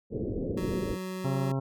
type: low-pass noise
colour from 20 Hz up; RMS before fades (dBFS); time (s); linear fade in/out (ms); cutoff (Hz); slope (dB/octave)
white; -32; 0.1-0.98; 50; 490; 48
type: tone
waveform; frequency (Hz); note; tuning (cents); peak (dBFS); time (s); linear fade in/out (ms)
25% pulse; 186.3; F#3; +12; -30; 0.57-1.52; 5
type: harmonic tone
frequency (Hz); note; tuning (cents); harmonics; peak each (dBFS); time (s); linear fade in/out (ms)
134.8; C#3; -48; 1 / 2 / 3 / 4 / 5 / 6 / 7 / 8 / 10; -28 / -34 / -38 / -40 / -42 / -44 / -45 / -46 / -48; 1.24-1.6; 10
effects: none